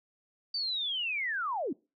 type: linear sweep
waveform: sine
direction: down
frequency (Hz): 4650 to 230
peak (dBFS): -30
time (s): 0.54-1.73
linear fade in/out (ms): 5
effects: noise-tail reverb RT60 0.3 s tail -24 dB re dry